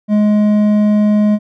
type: tone with hard clipping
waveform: triangle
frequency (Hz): 209.7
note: G#3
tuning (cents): +17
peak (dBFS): -10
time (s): 0.08-1.39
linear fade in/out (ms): 50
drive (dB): 10
effects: none